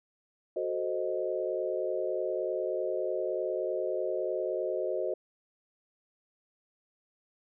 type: chord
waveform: sine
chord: F# diminished seventh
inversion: none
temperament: equal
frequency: 370 / 440 / 523.3 / 622.3 Hz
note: F#4 / A4 / C5 / Eb5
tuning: 0 / 0 / 0 / 0 cents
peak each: -34 / -37 / -34 / -34 dBFS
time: 0.56-5.14 s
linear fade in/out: 5 ms
effects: none